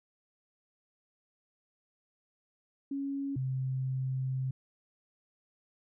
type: tone pair in turn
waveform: sine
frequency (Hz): 277.2 / 131.13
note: C#4 / C3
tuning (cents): 0 / +4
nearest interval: octave + minor second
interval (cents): 1296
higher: first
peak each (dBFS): -32 / -30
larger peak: second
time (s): 2.91-3.36 / 3.36-4.51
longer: second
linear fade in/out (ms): 5
effects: none